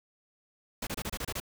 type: noise bursts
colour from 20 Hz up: pink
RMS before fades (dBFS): -35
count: 8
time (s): 0.82-1.401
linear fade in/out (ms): 5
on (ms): 49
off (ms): 27
effects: none